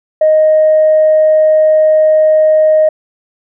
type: tone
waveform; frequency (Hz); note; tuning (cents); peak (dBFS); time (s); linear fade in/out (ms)
sine; 622.3; D#5; 0; -4; 0.21-2.89; 5
effects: tanh soft clip ceiling -1 dBFS